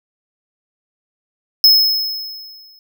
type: tone with exponential decay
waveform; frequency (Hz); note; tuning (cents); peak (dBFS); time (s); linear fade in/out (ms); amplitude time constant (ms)
square; 5180; E8; -31; -5; 1.64-2.79; 1; 250
effects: none